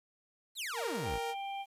sawtooth exponential sweep, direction down, 4435 to 39.62 Hz, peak -33 dBFS, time 0.55-1.2 s, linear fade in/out 50 ms
sawtooth tone, 466.2 Hz, A#4, in tune, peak -33 dBFS, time 0.73-1.35 s, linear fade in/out 50 ms
harmonic tone, 790 Hz, G5, 13 cents sharp, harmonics 1 / 3 / 4, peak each -37 / -47 / -49 dBFS, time 1.03-1.66 s, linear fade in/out 50 ms
effects resampled to 32000 Hz + 11-bit

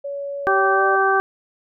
sine tone with pitch glide, 563 to 590.6 Hz, C#5 to D5, +27 to +10 cents, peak -25 dBFS, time 0.04-0.96 s, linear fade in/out 10 ms, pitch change +83 cents, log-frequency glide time 0.72-0.83 s
harmonic tone, 387.7 Hz, G4, 19 cents flat, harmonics 1 / 2 / 3 / 4, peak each -20 / -20 / -20 / -20 dBFS, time 0.47-1.2 s, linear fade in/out 0 ms
effects none

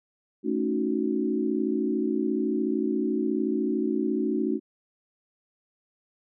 sine chord, D# half-diminished seventh, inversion second, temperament equal, 220 / 277.2 / 311.1 / 370 Hz, A3 / C#4 / D#4 / F#4, 0 / 0 / 0 / 0 cents, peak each -29 dBFS, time 0.43-4.6 s, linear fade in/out 50 ms, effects none

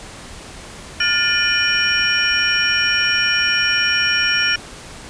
sine tone cluster, 1422 / 1762 / 2414 / 2982 / 5560 Hz, F6 / A6 / D7 / F#7 / F8, +31 / +2 / +47 / +13 / -9 cents, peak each -21 dBFS, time 1-4.56 s, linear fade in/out 5 ms, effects pink hiss -36 dBFS RMS until 5.09 s + resampled to 22050 Hz

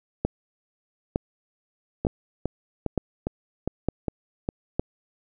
two click trains, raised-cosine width 2 ms, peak -9 / -12 dBFS, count 6 / 7, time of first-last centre 0.25-4.795 / 2.05-4.489 s, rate 1.1 / 2.46 Hz, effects none

